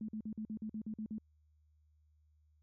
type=tone bursts; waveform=sine; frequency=216.4 Hz; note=A3; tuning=29 cents flat; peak=-38 dBFS; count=10; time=0.01-1.183 s; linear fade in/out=2 ms; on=75 ms; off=47 ms; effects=added 76 Hz sine -67 dBFS peak until 2.62 s